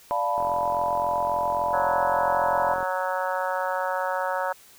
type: chord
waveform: sine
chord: B half-diminished seventh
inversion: first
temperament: equal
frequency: 587.3 / 698.5 / 880 / 987.8 Hz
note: D5 / F5 / A5 / B5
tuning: 0 / 0 / 0 / 0 cents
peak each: -29 / -28 / -29 / -26 dBFS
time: 0.11-2.74 s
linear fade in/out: 0 ms
type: click train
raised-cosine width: 1 ms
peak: -22 dBFS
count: 108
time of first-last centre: 0.38-2.829 s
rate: 43.7 Hz
type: harmonic tone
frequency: 185 Hz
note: F#3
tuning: in tune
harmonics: 3 / 4 / 5 / 6 / 7 / 8 / 9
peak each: -29 / -32 / -29 / -37 / -33 / -34 / -37 dBFS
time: 1.73-4.53 s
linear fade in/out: 10 ms
effects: white hiss -52 dBFS RMS until 4.78 s